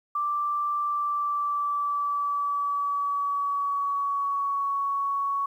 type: tone with pitch glide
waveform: sine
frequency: 1174.7 to 1115.8 Hz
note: D6 to C#6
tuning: 0 to +11 cents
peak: -24 dBFS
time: 0.15-5.46 s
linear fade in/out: 5 ms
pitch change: -89 cents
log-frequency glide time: 0.82-4.74 s
effects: 10-bit